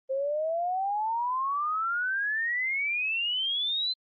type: exponential sweep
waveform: sine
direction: up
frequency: 523.3 to 4100 Hz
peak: -26 dBFS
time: 0.09-3.94 s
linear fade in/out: 20 ms
effects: Opus 32 kbps